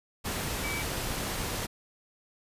sine tone in noise, 2296 Hz, D7, 40 cents flat, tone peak -34 dBFS, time 0.63-0.83 s, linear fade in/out 20 ms, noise pink, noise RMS -33 dBFS, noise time 0.24-1.67 s, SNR -4 dB, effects resampled to 32000 Hz

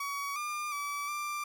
30% pulse tone with pitch steps, 1129 / 1201 / 1151 / 1183 Hz, C#6 / D6 / D6 / D6, +31 / +38 / -35 / +12 cents, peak -31 dBFS, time 0-1.44 s, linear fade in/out 5 ms, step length 360 ms, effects 11-bit

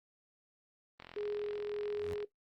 click train, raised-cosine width 0.3 ms, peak -32 dBFS, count 54, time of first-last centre 1-2.227 s, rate 43.2 Hz
sine tone with tremolo, 415.3 Hz, G#4, in tune, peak -34 dBFS, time 1.16-2.25 s, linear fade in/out 5 ms, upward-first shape triangle, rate 1.6 Hz, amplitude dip 25%
sawtooth tone with exponential growth, 90 Hz, F#2, 47 cents flat, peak -37 dBFS, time 1.85-2.14 s, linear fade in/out 0 ms, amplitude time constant 62 ms
effects noise-tail reverb RT60 0.1 s tail -17 dB re dry + Opus 24 kbps

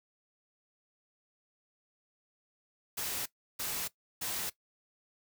white noise bursts, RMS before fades -36 dBFS, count 3, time 2.97-4.5 s, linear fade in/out 10 ms, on 290 ms, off 330 ms, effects noise-tail reverb RT60 0.1 s tail -18 dB re dry

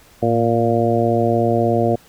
harmonic tone with a mistuned harmonic, 116.54 Hz, A#2, in tune, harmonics 1 / 2 / 3 / 4 / 5 / 6, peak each -21 / -21 / -21 / -21 / -21 / -21 dBFS, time 0.22-1.96 s, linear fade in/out 10 ms, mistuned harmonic 1, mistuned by -57 cents, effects pink hiss -49 dBFS RMS until 2.08 s

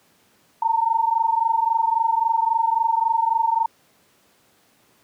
sine tone pair together, 898.3 / 922 Hz, A5 / A#5, +36 / -19 cents, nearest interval unison, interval 45 cents, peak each -20 dBFS, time 0.62-3.66 s, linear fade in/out 5 ms, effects pink hiss -59 dBFS RMS until 5.03 s + high-pass 150 Hz 12 dB/octave

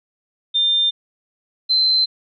sine tone pair in turn, 3600 / 4088 Hz, A7 / C8, +39 / -41 cents, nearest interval major second, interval 220 cents, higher second, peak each -14 / -13 dBFS, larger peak second, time 0.54-0.91 / 1.69-2.06 s, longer neither, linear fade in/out 20 ms, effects none

